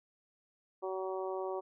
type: harmonic tone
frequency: 188.7 Hz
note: F#3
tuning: 34 cents sharp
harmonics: 2 / 3 / 4 / 5 / 6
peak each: -37 / -41 / -43 / -45 / -47 dBFS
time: 0.82-1.61 s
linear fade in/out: 20 ms
effects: none